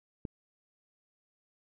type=click; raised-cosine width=3 ms; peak=-24 dBFS; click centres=0.252 s; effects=none